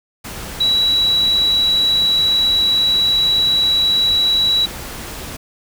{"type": "tone in noise", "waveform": "sine", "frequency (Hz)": 3911, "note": "B7", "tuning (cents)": -18, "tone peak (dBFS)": -12, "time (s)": [0.6, 4.66], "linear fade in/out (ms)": 10, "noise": "pink", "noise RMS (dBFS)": -30, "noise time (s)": [0.24, 5.37], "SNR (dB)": 15, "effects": []}